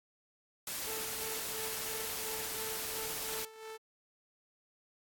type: noise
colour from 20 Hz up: white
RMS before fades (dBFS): -39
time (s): 0.67-3.45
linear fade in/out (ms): 2
type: tone with tremolo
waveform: sawtooth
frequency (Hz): 441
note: A4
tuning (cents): +4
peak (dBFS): -39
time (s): 0.86-3.78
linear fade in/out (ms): 20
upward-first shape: sine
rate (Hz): 2.9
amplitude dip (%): 65
effects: AAC 64 kbps